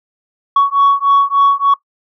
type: beating tone pair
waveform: sine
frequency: 1116 / 1119.4 Hz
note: C#6 / C#6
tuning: +11 / +17 cents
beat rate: 3.4 Hz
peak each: -10 dBFS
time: 0.56-1.74 s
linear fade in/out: 5 ms
effects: noise-tail reverb RT60 0.1 s tail -20 dB re dry + tanh soft clip ceiling -4 dBFS